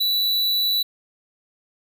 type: tone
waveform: square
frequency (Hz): 3951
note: B7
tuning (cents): 0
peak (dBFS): -19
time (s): 0-0.83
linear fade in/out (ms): 10
effects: none